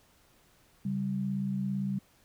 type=tone pair together; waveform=sine; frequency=137.8 / 195.5 Hz; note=C#3 / G3; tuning=-10 / -4 cents; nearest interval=tritone; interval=606 cents; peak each=-35 / -30 dBFS; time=0.85-1.99 s; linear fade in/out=5 ms; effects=pink hiss -64 dBFS RMS until 2.24 s